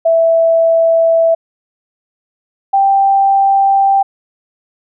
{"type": "tone pair in turn", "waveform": "sine", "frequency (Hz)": [659.3, 785.6], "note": ["E5", "G5"], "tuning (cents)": [0, 4], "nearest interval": "minor third", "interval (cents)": 304, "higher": "second", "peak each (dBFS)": -7, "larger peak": "neither", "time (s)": [[0.05, 1.35], [2.73, 4.03]], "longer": "neither", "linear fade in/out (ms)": 10, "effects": []}